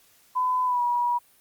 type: tone with pitch glide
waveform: sine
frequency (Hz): 1008 to 965.3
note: B5 to B5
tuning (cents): +35 to -40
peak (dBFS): -21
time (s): 0.35-1.19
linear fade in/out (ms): 20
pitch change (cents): -75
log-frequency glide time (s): 0.65-0.82
effects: white hiss -59 dBFS RMS until 1.4 s + Opus 48 kbps